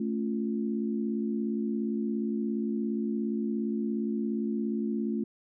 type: chord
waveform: sine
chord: A augmented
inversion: none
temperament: equal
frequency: 220 / 277.2 / 349.2 Hz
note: A3 / C#4 / E#4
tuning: 0 / 0 / 0 cents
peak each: -29 / -35 / -35 dBFS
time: 0-5.24 s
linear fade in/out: 5 ms
effects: none